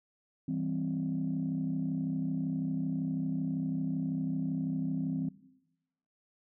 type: chord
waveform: sine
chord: C major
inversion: first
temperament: just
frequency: 163.52 / 196.22 / 261.6 Hz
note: E3 / G3 / C4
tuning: -14 / +2 / 0 cents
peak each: -34 / -37 / -32 dBFS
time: 0.48-5.29 s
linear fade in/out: 5 ms
effects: noise-tail reverb RT60 0.9 s tail -18 dB re dry + tanh soft clip ceiling -23 dBFS